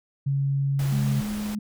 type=tone with pitch glide; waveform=sine; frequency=138.59 to 136.21 Hz; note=C#3 to C#3; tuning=0 to -30 cents; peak=-21 dBFS; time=0.26-1.21 s; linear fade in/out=10 ms; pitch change=-30 cents; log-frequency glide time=0.8-1.05 s
type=noise; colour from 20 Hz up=pink; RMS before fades=-38 dBFS; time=0.79-1.55 s; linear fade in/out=2 ms
type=tone; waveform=sine; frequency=210 Hz; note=G#3; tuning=19 cents sharp; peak=-27 dBFS; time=0.92-1.59 s; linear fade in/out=5 ms
effects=none